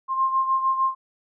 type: beating tone pair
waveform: sine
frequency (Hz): 1058 / 1064.6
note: C6 / C6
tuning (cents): +19 / +30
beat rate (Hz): 6.6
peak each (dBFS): -20 / -27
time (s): 0.08-0.95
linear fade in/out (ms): 50
effects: none

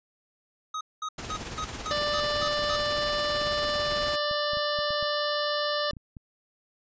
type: tone bursts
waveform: square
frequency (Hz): 1260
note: D#6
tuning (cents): +21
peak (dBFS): -31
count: 8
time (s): 0.74-2.762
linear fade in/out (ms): 5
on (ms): 69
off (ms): 210
type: noise with tremolo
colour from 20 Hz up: pink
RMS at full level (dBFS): -35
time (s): 1.18-4.16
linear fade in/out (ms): 5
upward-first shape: triangle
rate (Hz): 18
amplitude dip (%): 50
type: harmonic tone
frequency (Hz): 591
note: D5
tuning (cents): +11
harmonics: 1 / 2 / 3 / 5 / 6 / 7 / 8 / 9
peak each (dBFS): -29 / -32 / -34 / -36 / -37 / -37 / -38 / -39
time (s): 1.91-5.91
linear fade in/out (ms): 0
type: clicks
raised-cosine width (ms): 5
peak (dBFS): -30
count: 11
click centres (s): 2.427 / 2.593 / 4.312 / 4.534 / 4.571 / 4.789 / 4.906 / 5.027 / 5.934 / 5.968 / 6.168
effects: resampled to 16000 Hz

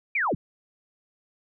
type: linear sweep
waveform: sine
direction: down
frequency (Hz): 2463 to 69.3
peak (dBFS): -22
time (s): 0.15-0.35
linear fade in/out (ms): 5
effects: none

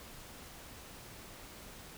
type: silence
effects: pink hiss -51 dBFS RMS until 1.97 s

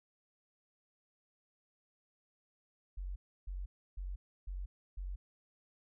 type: tone bursts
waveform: sine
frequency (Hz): 46.25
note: F#1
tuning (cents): 0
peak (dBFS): -38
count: 5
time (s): 2.97-5.16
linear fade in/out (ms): 10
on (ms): 190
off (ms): 310
effects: none

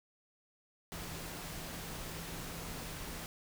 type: tone in noise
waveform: sine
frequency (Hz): 164.81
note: E3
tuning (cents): 0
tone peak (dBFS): -50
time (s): 0.92-3.26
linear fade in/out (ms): 0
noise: pink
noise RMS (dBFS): -44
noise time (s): 0.92-3.26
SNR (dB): -9
effects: none

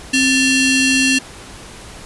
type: ring-modulated tone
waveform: sawtooth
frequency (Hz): 1495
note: F#6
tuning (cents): +17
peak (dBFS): -5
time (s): 0.13-1.19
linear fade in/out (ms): 10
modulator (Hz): 1230
effects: pink hiss -36 dBFS RMS until 2.05 s + resampled to 24000 Hz

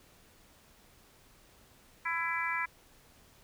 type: harmonic tone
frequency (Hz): 333.6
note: E4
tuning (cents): +21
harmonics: 3 / 4 / 5 / 6 / 7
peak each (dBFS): -36 / -39 / -37 / -36 / -37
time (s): 2.05-2.66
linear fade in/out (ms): 10
effects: pink hiss -61 dBFS RMS until 3.43 s

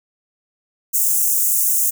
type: high-pass noise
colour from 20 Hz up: white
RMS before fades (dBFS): -17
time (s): 0.93-1.91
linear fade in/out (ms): 20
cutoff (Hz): 6500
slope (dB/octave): 48
effects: none

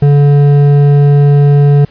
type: tone with hard clipping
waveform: sine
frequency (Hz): 143.7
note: D3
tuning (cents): -37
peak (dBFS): -5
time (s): 0.02-1.85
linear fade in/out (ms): 5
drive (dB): 8
effects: pink hiss -43 dBFS RMS until 1.9 s + resampled to 11025 Hz

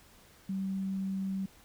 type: tone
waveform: sine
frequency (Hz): 192.4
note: G3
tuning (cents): -32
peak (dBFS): -31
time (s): 0.49-1.46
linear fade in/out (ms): 5
effects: pink hiss -59 dBFS RMS until 1.64 s

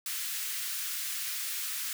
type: high-pass noise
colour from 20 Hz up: white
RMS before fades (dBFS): -35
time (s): 0.06-1.93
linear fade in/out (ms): 2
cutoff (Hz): 1400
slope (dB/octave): 24
effects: none

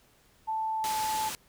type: tone with pitch glide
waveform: sine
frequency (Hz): 880 to 869.4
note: A5 to A5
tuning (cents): 0 to -21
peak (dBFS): -28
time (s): 0.47-1.3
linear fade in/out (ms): 20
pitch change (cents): -21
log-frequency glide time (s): 0.77-0.91
type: low-pass noise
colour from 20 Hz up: white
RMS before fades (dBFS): -37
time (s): 0.84-1.35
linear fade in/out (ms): 0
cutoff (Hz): 10000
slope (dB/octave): 12
effects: pink hiss -63 dBFS RMS until 1.48 s

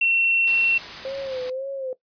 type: tone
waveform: sine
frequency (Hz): 2715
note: F7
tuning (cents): -50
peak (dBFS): -17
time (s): 0.01-0.78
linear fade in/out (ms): 5
type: noise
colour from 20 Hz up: white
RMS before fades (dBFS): -35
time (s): 0.47-1.5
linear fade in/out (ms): 5
type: tone with vibrato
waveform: sine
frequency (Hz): 527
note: C5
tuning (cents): +12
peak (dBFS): -26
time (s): 1.05-1.93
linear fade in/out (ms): 2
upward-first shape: sine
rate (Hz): 1.9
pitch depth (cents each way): 74
effects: noise-tail reverb RT60 0.1 s tail -17 dB re dry + resampled to 11025 Hz

